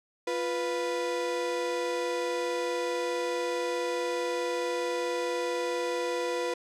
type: tone pair together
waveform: 35% pulse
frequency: 349.2 / 493.8 Hz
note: F4 / B4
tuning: 0 / 0 cents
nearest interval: tritone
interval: 600 cents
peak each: -32 / -28 dBFS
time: 0.27-6.54 s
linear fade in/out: 5 ms
effects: low-pass 8000 Hz 12 dB/octave